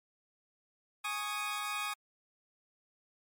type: chord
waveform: 20% pulse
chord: Ab suspended fourth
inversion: none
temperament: equal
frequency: 830.6 / 1108.7 / 1244.5 Hz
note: Ab5 / Db6 / Eb6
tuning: 0 / 0 / 0 cents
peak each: -36 / -36 / -32 dBFS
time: 1.04-1.94 s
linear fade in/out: 10 ms
effects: MP3 96 kbps